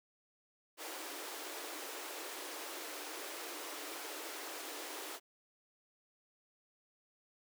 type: high-pass noise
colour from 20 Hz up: pink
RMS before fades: -45 dBFS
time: 0.77-5.2 s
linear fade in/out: 50 ms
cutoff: 290 Hz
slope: 96 dB/octave
effects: none